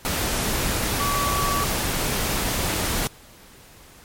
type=tone in noise; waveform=sine; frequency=1142 Hz; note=D6; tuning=49 cents flat; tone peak=-23 dBFS; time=1-1.64 s; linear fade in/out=0 ms; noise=pink; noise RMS=-24 dBFS; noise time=0.05-3.07 s; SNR=-2 dB; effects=pink hiss -48 dBFS RMS until 4.04 s + MP3 64 kbps